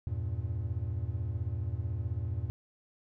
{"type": "chord", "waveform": "triangle", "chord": "E diminished", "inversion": "none", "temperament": "equal", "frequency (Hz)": [82.41, 98, 116.54], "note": ["E2", "G2", "Bb2"], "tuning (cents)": [0, 0, 0], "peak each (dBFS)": -34, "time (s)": [0.07, 2.5], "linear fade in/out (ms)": 0, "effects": []}